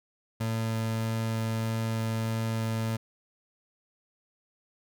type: tone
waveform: 30% pulse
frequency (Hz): 112.3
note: A2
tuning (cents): +36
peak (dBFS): -25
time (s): 0.4-2.97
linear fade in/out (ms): 10
effects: none